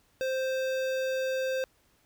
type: tone with notch filter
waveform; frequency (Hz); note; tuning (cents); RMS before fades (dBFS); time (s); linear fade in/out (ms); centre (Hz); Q
square; 523.3; C5; 0; -30; 0.21-1.64; 0; 10000; 0.7
effects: pink hiss -67 dBFS RMS until 2.05 s